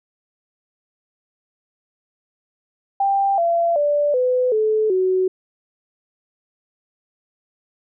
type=tone with pitch steps; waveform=sine; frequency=790 / 679.8 / 585 / 503.5 / 433.2 / 372.8 Hz; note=G5 / F5 / D5 / B4 / A4 / F#4; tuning=+13 / -47 / -7 / +33 / -27 / +13 cents; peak=-15 dBFS; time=3-5.28 s; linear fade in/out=5 ms; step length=380 ms; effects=none